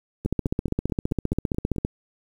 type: two click trains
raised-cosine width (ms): 3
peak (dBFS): -22 / -10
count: 8 / 25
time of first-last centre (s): 0.25-1.762 / 0.26-1.849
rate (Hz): 4.63 / 15.1
effects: 8-bit